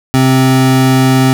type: tone pair together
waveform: square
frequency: 130.9 / 262.2 Hz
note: C3 / C4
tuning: +1 / +4 cents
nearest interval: octave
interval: 1203 cents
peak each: -10 dBFS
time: 0.14-1.33 s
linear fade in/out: 0 ms
effects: none